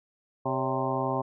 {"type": "harmonic tone with a mistuned harmonic", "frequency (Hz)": 130.81, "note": "C3", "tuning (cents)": 0, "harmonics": [1, 2, 3, 4, 5, 6, 7, 8], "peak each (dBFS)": [-34, -34, -34, -34, -34, -34, -34, -34], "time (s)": [0.45, 1.22], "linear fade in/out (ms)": 10, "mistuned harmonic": 4, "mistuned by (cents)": 94, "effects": []}